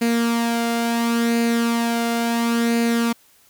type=tone with flanger; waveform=sawtooth; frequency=233.1 Hz; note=A#3; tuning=in tune; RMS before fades=-20 dBFS; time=0.01-3.13 s; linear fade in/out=10 ms; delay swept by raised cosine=0.44 to 1.44 ms; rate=0.72 Hz; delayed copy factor=+0.5; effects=white hiss -55 dBFS RMS until 3.49 s